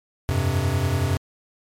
square chord, F suspended second, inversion none, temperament equal, 87.31 / 98 / 130.81 Hz, F2 / G2 / C3, 0 / 0 / 0 cents, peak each -25 dBFS, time 0.29-1.17 s, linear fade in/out 0 ms, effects MP3 64 kbps

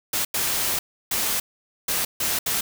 white noise bursts at uneven times, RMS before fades -24 dBFS, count 6, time 0.13-0.25 / 0.34-0.79 / 1.11-1.4 / 1.88-2.05 / 2.2-2.39 / 2.46-2.61 s, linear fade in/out 5 ms, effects none

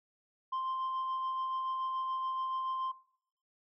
sine tone with tremolo, 1046.5 Hz, C6, in tune, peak -29 dBFS, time 0.52-2.92 s, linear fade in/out 10 ms, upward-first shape sine, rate 7 Hz, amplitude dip 30%, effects noise-tail reverb RT60 0.6 s tail -18 dB re dry + tanh soft clip ceiling -31 dBFS

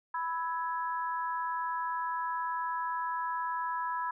sine tone cluster, 991 / 1310 / 1667 Hz, B5 / E6 / G#6, +6 / -11 / +6 cents, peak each -32 / -39 / -40 dBFS, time 0.14-4.11 s, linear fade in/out 5 ms, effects none

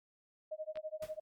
sine tone with tremolo, 622.3 Hz, D#5, in tune, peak -36 dBFS, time 0.51-1.2 s, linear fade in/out 10 ms, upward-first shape sine, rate 12 Hz, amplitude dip 100%
clicks, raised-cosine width 0.3 ms, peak -36 / -34 dBFS, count 2, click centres 0.757 / 0.772 s
pink noise with exponential decay, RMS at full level -46 dBFS, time 1.02-1.21 s, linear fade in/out 5 ms, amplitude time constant 41 ms
effects MP3 96 kbps

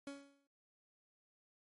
30% pulse tone with exponential decay, 279.9 Hz, C#4, 17 cents sharp, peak -40 dBFS, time 0.07-0.47 s, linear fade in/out 2 ms, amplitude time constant 86 ms, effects MP3 48 kbps

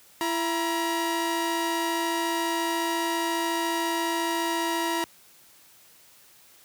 sawtooth tone pair together, 335.8 / 953 Hz, E4 / A#5, +32 / +38 cents, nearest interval octave + tritone, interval 1806 cents, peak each -24 dBFS, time 0.21-5.04 s, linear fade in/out 0 ms, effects white hiss -55 dBFS RMS until 6.64 s + high-pass 60 Hz 12 dB/octave

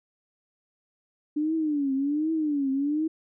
sine tone with vibrato, 293.7 Hz, D4, in tune, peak -23 dBFS, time 1.36-3.08 s, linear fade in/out 10 ms, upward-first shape triangle, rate 1.3 Hz, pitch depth 180 cents each way, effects none

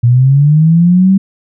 sine linear sweep, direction up, 117 to 196 Hz, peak -4 dBFS, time 0.03-1.18 s, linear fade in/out 10 ms, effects none

